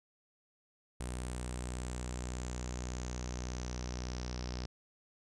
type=tone with low-pass filter sweep; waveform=sawtooth; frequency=61.74 Hz; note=B1; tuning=in tune; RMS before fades=-40 dBFS; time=1-4.66 s; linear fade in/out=5 ms; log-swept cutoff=8900 to 5300 Hz; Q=5.7; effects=none